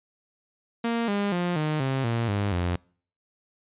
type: tone with pitch steps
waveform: sawtooth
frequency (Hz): 232.6 / 202.5 / 176.28 / 153.46 / 133.59 / 116.3 / 101.25 / 88.14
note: A#3 / G#3 / F3 / D#3 / C3 / A#2 / G#2 / F2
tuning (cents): -4 / -43 / +16 / -24 / +36 / -4 / -43 / +16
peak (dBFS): -20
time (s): 0.84-2.76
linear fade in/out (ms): 5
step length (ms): 240
effects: noise-tail reverb RT60 0.5 s tail -26 dB re dry + resampled to 8000 Hz